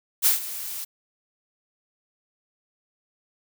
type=noise with ADSR envelope; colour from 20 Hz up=blue; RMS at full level=-17 dBFS; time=0.22-0.85 s; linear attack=41 ms; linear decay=130 ms; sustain=-16 dB; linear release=12 ms; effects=none